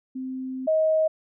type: tone pair in turn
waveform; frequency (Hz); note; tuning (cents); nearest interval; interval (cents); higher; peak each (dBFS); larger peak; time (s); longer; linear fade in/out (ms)
sine; 259.9 / 631.1; C4 / D#5; -11 / +24; octave + minor third; 1535; second; -29 / -18; second; 0.15-0.67 / 0.67-1.08; first; 10
effects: none